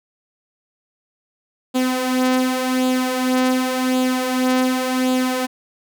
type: tone with flanger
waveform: sawtooth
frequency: 255.8 Hz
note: C4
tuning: 39 cents flat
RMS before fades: -19 dBFS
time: 1.74-5.47 s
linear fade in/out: 20 ms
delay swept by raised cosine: 0.26 to 3.96 ms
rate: 0.89 Hz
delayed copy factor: +0.55
effects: none